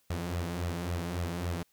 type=tone with flanger; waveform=sawtooth; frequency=86.7 Hz; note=F2; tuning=12 cents flat; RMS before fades=-34 dBFS; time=0.1-1.63 s; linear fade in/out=5 ms; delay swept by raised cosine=1.5 to 6.8 ms; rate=3.6 Hz; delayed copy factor=+0.6; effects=white hiss -70 dBFS RMS until 1.72 s